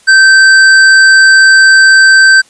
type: tone with tanh clipping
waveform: triangle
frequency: 1554 Hz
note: G6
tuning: 16 cents flat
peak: -3 dBFS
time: 0.07-2.42 s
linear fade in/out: 20 ms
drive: 18 dB
effects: white hiss -44 dBFS RMS until 2.49 s + resampled to 22050 Hz